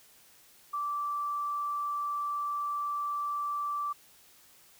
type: tone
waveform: sine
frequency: 1166 Hz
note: D6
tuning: 13 cents flat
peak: -30 dBFS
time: 0.73-3.93 s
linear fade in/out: 10 ms
effects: white hiss -59 dBFS RMS until 4.79 s